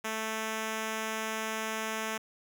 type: tone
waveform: 5% pulse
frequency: 220 Hz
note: A3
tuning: in tune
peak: -21 dBFS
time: 0.04-2.18 s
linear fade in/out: 10 ms
effects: none